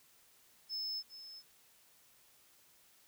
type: tone with echo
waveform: sine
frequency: 5230 Hz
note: E8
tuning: 15 cents flat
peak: -34 dBFS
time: 0.69-1.03 s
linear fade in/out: 50 ms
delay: 400 ms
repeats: 1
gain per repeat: -14 dB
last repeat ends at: 1.43 s
effects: tanh soft clip ceiling -36 dBFS + white hiss -66 dBFS RMS until 3.07 s